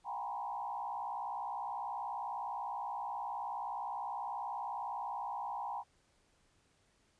sine tone with frequency modulation, 880 Hz, A5, in tune, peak -37 dBFS, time 0.04-5.84 s, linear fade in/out 50 ms, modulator 59.6 Hz, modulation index 2.2, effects pink hiss -72 dBFS RMS until 7.19 s + resampled to 22050 Hz

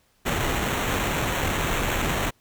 pink noise with sample-and-hold, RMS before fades -25 dBFS, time 0.25-2.31 s, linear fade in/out 20 ms, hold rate 4900 Hz, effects pink hiss -64 dBFS RMS until 2.4 s

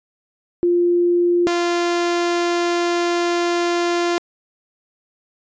sine / sawtooth tone pair in turn, 349.2 / 346.4 Hz, F4 / F4, 0 / -14 cents, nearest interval unison, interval 14 cents, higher first, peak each -13 dBFS, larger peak neither, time 0.63-1.47 / 1.47-4.18 s, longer second, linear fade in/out 0 ms, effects resampled to 16000 Hz

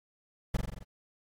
brown noise with echo, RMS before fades -28 dBFS, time 0.54-0.57 s, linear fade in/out 5 ms, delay 44 ms, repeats 6, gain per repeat -3 dB, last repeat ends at 0.834 s, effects AAC 64 kbps

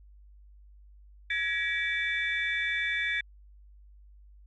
sine tone cluster, 1672 / 1915 / 2303 / 3513 Hz, G#6 / A#6 / D7 / A7, +11 / +46 / -34 / -3 cents, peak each -32 / -32 / -31 / -36 dBFS, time 1.3-3.21 s, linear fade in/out 5 ms, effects tanh soft clip ceiling -17 dBFS + added 50 Hz sine -51 dBFS peak until 4.46 s

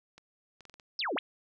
clicks, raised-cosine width 0.2 ms, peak -34 dBFS, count 6, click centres 0.18 / 0.607 / 0.653 / 0.697 / 0.741 / 0.798 s
sine exponential two-way sweep, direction down then up, 5400 to 244.7 to 3990 Hz, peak -30 dBFS, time 0.99-1.19 s, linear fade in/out 2 ms, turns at 1.15 s
effects none

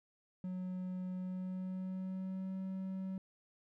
triangle tone with pitch glide, 183.7 to 189.63 Hz, F#3 to F#3, -12 to +43 cents, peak -36 dBFS, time 0.44-3.18 s, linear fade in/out 2 ms, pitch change +55 cents, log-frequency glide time 1.15-2.56 s, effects none

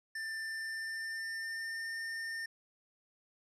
square tone with pitch glide, 1782 to 1813.1 Hz, A6 to A#6, +22 to -49 cents, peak -38 dBFS, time 0.15-2.46 s, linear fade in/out 5 ms, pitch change +29 cents, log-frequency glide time 0.41-1.95 s, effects low-pass 9000 Hz 12 dB/octave

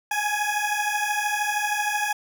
20% pulse beating tone pair, 828 / 841 Hz, G#5 / G#5, -5 / +22 cents, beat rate 13 Hz, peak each -21 dBFS, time 0.11-2.13 s, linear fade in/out 5 ms, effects none

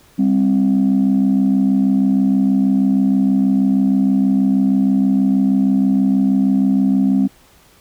sine tone pair together, 198.1 / 264.4 Hz, G3 / C4, +18 / +18 cents, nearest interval perfect fourth, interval 500 cents, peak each -13 dBFS, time 0.18-7.28 s, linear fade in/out 20 ms, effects tanh soft clip ceiling -7 dBFS + pink hiss -50 dBFS RMS until 7.8 s

